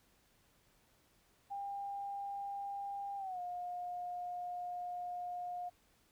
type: tone with pitch glide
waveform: sine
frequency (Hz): 800 to 712.7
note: G5 to F5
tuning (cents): +35 to +35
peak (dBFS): -39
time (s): 1.5-5.7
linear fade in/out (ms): 20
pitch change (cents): -200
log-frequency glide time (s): 3.17-3.4
effects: pink hiss -71 dBFS RMS until 6.11 s

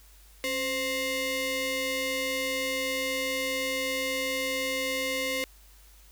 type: ring-modulated tone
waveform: sawtooth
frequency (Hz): 791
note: G5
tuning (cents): +15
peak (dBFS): -21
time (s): 0.44-5.44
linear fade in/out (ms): 0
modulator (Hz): 1310
effects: added 50 Hz sine -53 dBFS peak until 6.11 s + white hiss -58 dBFS RMS until 6.11 s

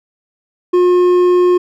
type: tone with hard clipping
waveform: triangle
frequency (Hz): 358.3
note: F4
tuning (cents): +44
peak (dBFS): -9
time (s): 0.73-1.58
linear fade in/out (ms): 10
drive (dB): 9
effects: none

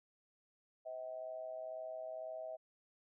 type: tone with amplitude modulation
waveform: sine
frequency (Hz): 641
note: E5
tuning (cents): -49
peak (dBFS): -39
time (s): 0.85-2.57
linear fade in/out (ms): 20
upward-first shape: sine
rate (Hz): 122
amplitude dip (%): 70
effects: none

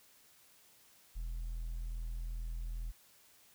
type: tone with hard clipping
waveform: triangle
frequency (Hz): 41.2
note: E1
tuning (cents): 0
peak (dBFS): -36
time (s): 1.15-2.92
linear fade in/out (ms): 20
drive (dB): 1
effects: white hiss -64 dBFS RMS until 3.54 s

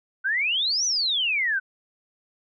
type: exponential two-way sweep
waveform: sine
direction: up then down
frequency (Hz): 1480 to 6120 to 1480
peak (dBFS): -21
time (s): 0.24-1.6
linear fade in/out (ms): 20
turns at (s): 0.85
effects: none

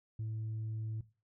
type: tone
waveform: sine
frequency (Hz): 110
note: A2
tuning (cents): 0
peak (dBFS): -34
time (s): 0.19-1.01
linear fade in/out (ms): 5
effects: noise-tail reverb RT60 0.3 s tail -17 dB re dry + tanh soft clip ceiling -34 dBFS

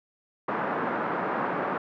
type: band-pass noise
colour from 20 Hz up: white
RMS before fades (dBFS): -29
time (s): 0.48-1.78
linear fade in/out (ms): 5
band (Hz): 160 to 1400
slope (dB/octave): 24
effects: none

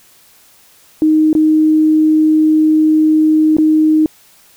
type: tone with dropouts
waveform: sine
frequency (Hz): 311.1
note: D#4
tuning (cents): 0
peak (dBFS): -7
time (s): 1.02-4.06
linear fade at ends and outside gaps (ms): 1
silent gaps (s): 1.33-1.351 / 3.568-3.584
effects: white hiss -47 dBFS RMS until 4.56 s

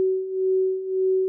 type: beating tone pair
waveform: sine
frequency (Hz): 375.7 / 377.5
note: F#4 / F#4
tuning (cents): +26 / +35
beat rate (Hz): 1.8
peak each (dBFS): -26 / -21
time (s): 0-1.28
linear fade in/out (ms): 0
effects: none

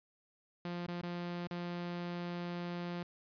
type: tone with dropouts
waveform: sawtooth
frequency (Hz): 174.61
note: F3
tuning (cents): 0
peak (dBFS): -34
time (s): 0.65-3.03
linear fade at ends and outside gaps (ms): 2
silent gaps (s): 0.865-0.882 / 1.014-1.031 / 1.472-1.51
effects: resampled to 11025 Hz

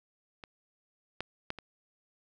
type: clicks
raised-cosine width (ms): 0.3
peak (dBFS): -28 / -18 / -18 / -27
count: 4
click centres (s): 0.438 / 1.206 / 1.504 / 1.587
effects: none

